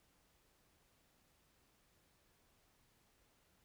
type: silence
effects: pink hiss -74 dBFS RMS until 3.64 s